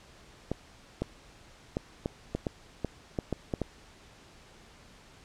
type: clicks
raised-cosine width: 2 ms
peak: -16 dBFS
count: 11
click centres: 0.516 / 1.02 / 1.769 / 2.059 / 2.35 / 2.468 / 2.847 / 3.188 / 3.327 / 3.538 / 3.617 s
effects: pink hiss -55 dBFS RMS until 5.24 s + low-pass 7000 Hz 12 dB/octave